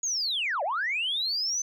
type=linear two-way sweep; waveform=sine; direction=down then up; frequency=6790 to 540 to 6210 Hz; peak=-25 dBFS; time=0.03-1.62 s; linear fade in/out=5 ms; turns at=0.63 s; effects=tanh soft clip ceiling -21 dBFS